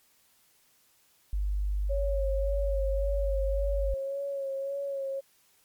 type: tone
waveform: sine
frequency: 50 Hz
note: G1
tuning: 35 cents sharp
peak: -26 dBFS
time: 1.33-3.94 s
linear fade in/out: 0 ms
type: tone with vibrato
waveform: sine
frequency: 551 Hz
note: C#5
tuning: 11 cents flat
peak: -30 dBFS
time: 1.89-5.21 s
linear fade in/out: 20 ms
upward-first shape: sine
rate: 1.8 Hz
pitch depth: 31 cents each way
effects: white hiss -65 dBFS RMS until 5.64 s + MP3 96 kbps